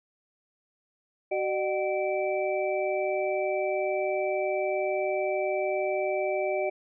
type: tone cluster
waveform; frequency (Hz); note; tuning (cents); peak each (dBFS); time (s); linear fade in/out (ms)
sine; 378.1 / 605 / 756 / 2323; F#4 / D#5 / F#5 / D7; +38 / -49 / +37 / -20; -30 / -28 / -34 / -36; 1.31-6.7; 10
effects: none